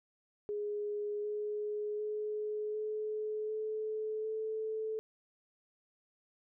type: tone with pitch steps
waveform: sine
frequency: 415.3 / 419.6 / 424 / 428.5 / 432.9 / 437.5 Hz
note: G#4 / G#4 / G#4 / A4 / A4 / A4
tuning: 0 / +18 / +36 / -46 / -28 / -10 cents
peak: -34 dBFS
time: 0.49-4.99 s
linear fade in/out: 0 ms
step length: 750 ms
effects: none